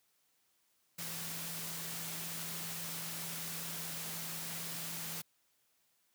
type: tone in noise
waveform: sine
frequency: 165.7 Hz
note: E3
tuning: 9 cents sharp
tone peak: -49 dBFS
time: 0.98-5.22 s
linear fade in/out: 10 ms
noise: white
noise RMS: -42 dBFS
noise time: 0.98-5.22 s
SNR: -10 dB
effects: white hiss -75 dBFS RMS until 6.14 s + high-pass 80 Hz 12 dB/octave